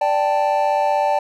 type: chord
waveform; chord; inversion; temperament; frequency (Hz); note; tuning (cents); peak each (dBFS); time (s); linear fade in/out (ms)
triangle; D suspended fourth; none; equal; 587.3 / 784 / 880; D5 / G5 / A5; 0 / 0 / 0; -18; 0.01-1.19; 5
effects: none